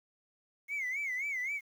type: tone with vibrato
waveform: sine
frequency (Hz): 2141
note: C7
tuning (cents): +39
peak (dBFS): -31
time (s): 0.68-1.61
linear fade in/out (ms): 50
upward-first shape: sine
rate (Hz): 3.8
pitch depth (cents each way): 140
effects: tanh soft clip ceiling -30 dBFS + 10-bit